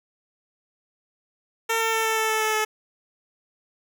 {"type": "tone with pitch steps", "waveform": "10% pulse", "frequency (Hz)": [453.1, 450, 446.9, 443.8, 440.7, 437.7, 434.6, 431.6], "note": ["A#4", "A4", "A4", "A4", "A4", "A4", "A4", "A4"], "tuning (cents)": [-49, 39, 27, 15, 3, -9, -21, -33], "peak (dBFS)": -13, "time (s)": [1.69, 2.65], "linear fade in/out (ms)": 10, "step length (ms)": 120, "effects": []}